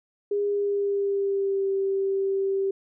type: tone with pitch glide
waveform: sine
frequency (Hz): 407.7 to 389.7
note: G#4 to G4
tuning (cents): -32 to -10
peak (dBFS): -22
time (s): 0.31-2.71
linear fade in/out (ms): 5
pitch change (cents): -78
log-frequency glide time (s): 0.45-1.7
effects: none